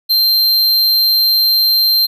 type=tone; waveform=square; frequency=4152 Hz; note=C8; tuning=14 cents flat; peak=-10 dBFS; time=0.09-2.07 s; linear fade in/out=20 ms; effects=none